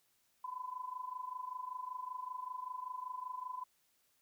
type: tone with amplitude modulation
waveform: sine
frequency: 1008 Hz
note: B5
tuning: 35 cents sharp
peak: -37 dBFS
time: 0.44-3.64 s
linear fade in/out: 5 ms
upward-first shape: sine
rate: 25.2 Hz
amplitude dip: 80%
effects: white hiss -75 dBFS RMS until 4.21 s